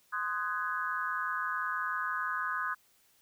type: chord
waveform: sine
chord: Ab dominant seventh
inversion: first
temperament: just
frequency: 1038.3 / 1245.9 / 1495.1 / 1661.2 Hz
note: C6 / Eb6 / Gb6 / Ab6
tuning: -14 / +2 / +18 / 0 cents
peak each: -38 / -35 / -36 / -38 dBFS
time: 0.12-2.75 s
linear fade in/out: 20 ms
effects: white hiss -67 dBFS RMS until 3.21 s